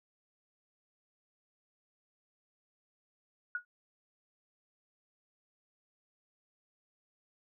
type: tone with exponential decay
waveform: sine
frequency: 1454 Hz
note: F#6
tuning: 31 cents flat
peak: -29 dBFS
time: 3.55-3.65 s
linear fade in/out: 2 ms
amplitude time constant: 20 ms
effects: none